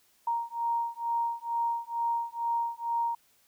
sine beating tone pair, 932.3 / 934.5 Hz, A#5 / A#5, 0 / +4 cents, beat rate 2.2 Hz, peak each -31 dBFS, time 0.27-3.15 s, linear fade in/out 5 ms, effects white hiss -66 dBFS RMS until 3.47 s

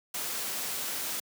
white noise, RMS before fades -34 dBFS, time 0.14-1.2 s, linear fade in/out 5 ms, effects high-pass 150 Hz 12 dB/octave

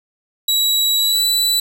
sawtooth tone with pitch glide, 3892 to 3965 Hz, B7 to B7, -26 to +6 cents, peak -11 dBFS, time 0.48-1.6 s, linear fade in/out 5 ms, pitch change +32 cents, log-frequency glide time 0.95-1.24 s, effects none

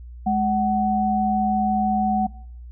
sine tone pair together, 210 / 749 Hz, G#3 / F#5, +19 / +21 cents, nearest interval octave + minor seventh, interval 2202 cents, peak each -21 / -20 dBFS, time 0.26-2.27 s, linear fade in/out 10 ms, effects noise-tail reverb RT60 0.6 s tail -21 dB re dry + added 60 Hz sine -36 dBFS peak until 2.71 s

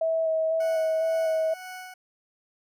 sine tone with vibrato, 645 Hz, E5, 38 cents flat, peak -22 dBFS, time 0.01-1.54 s, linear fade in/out 5 ms, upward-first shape square, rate 2 Hz, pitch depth 13 cents each way
20% pulse tone with tremolo, 739 Hz, F#5, 2 cents flat, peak -32 dBFS, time 0.6-1.94 s, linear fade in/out 5 ms, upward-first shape sine, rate 2 Hz, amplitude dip 50%
effects none

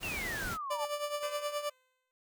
pink noise, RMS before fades -40 dBFS, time 0-0.58 s, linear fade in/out 50 ms
sine exponential sweep, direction down, 2811 to 841 Hz, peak -36 dBFS, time 0.03-0.85 s, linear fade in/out 0 ms
30% pulse tone with tremolo, 587.3 Hz, D5, in tune, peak -28 dBFS, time 0.7-1.7 s, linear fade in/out 10 ms, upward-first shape triangle, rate 9.5 Hz, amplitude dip 75%
10% pulse tone with exponential decay, 513 Hz, C5, 34 cents flat, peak -35 dBFS, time 1.23-2.11 s, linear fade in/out 0 ms, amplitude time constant 190 ms
effects noise-tail reverb RT60 0.1 s tail -26 dB re dry

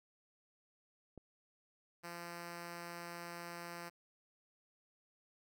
click, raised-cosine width 2 ms, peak -38 dBFS, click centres 1.177 s
5% pulse tone, 172 Hz, F3, 26 cents flat, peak -34 dBFS, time 2.03-3.9 s, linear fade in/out 20 ms
effects none

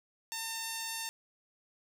5% pulse tone, 904 Hz, A5, 47 cents sharp, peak -24 dBFS, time 0.32-1.09 s, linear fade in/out 0 ms, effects none

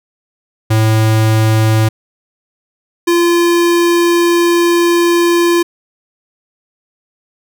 square tone pair in turn, 110 / 344 Hz, A2 / F4, 0 / -26 cents, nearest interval octave + minor sixth, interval 1974 cents, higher second, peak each -9 dBFS, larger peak neither, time 0.7-1.89 / 3.07-5.63 s, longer second, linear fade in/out 10 ms, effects none

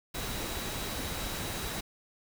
sine tone in noise, 3885 Hz, B7, 29 cents flat, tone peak -46 dBFS, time 0.14-1.81 s, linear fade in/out 10 ms, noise pink, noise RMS -36 dBFS, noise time 0.14-1.81 s, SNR -13 dB, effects none

